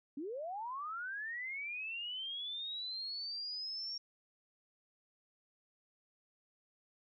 sine linear sweep, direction up, 261.6 to 5560 Hz, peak -39 dBFS, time 0.17-3.98 s, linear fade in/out 5 ms, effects none

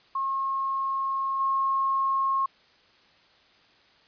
sine tone with level steps, 1080 Hz, C#6, 45 cents flat, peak -25 / -22 dBFS, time 0.15-2.46 s, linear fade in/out 5 ms, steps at 1.39 s, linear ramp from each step 20 ms, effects white hiss -59 dBFS RMS until 4.07 s + resampled to 11025 Hz

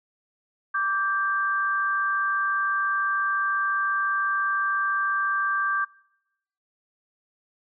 sine tone pair together, 1165.8 / 1580 Hz, D6 / G6, -13 / +13 cents, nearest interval perfect fourth, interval 526 cents, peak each -25 dBFS, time 0.74-5.85 s, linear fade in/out 10 ms, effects noise-tail reverb RT60 0.9 s tail -25 dB re dry

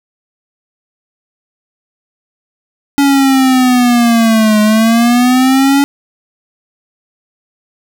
square linear two-way sweep, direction down then up, 282.7 to 210.9 to 282.7 Hz, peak -7 dBFS, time 2.98-5.84 s, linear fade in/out 0 ms, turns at 4.61 s, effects none

